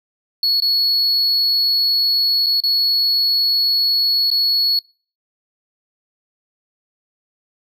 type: tone with dropouts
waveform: triangle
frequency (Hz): 4374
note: C#8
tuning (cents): -24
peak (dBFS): -13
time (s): 0.43-4.79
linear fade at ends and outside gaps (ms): 2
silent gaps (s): 0.602-0.621 / 2.462-2.466 / 2.603-2.636 / 4.303-4.313
effects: noise-tail reverb RT60 0.4 s tail -26 dB re dry